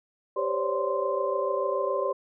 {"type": "tone cluster", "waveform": "sine", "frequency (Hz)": [392.4, 516, 549, 576, 1042], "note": ["G4", "C5", "C#5", "D5", "C6"], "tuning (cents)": [2, -24, -17, -34, -7], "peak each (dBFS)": -31, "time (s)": [0.36, 2.13], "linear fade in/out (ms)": 10, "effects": []}